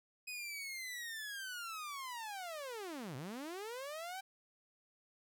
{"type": "linear two-way sweep", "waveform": "sawtooth", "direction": "down then up", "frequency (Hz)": [2521, 120, 784], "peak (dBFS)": -39, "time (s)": [0.27, 4.21], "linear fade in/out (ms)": 10, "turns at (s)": 3.16, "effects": []}